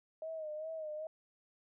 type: tone with vibrato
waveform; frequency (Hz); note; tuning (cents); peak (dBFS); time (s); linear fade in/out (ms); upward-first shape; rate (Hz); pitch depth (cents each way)
sine; 626; D#5; +10; -39; 0.22-1.07; 2; sine; 2.5; 59
effects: none